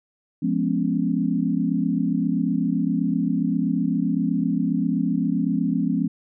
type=chord; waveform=sine; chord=C# dominant seventh; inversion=first; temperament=just; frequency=173.24 / 207.9 / 249.5 / 277.2 Hz; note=E#3 / G#3 / B3 / C#4; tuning=-14 / +2 / +18 / 0 cents; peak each=-25 dBFS; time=0.42-6.08 s; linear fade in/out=10 ms; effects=none